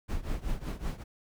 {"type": "noise with tremolo", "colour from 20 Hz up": "brown", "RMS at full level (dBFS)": -30, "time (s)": [0.08, 1.04], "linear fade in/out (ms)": 20, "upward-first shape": "triangle", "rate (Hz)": 5.3, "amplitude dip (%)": 90, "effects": []}